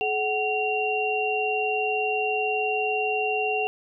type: tone cluster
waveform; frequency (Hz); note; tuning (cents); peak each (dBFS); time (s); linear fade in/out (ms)
sine; 428.3 / 748 / 2759; A4 / F#5 / F7; -47 / +19 / -22; -27; 0.01-3.67; 0
effects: none